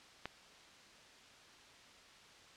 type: click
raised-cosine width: 0.3 ms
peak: -24 dBFS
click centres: 0.256 s
effects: white hiss -59 dBFS RMS until 2.56 s + low-pass 5000 Hz 12 dB/octave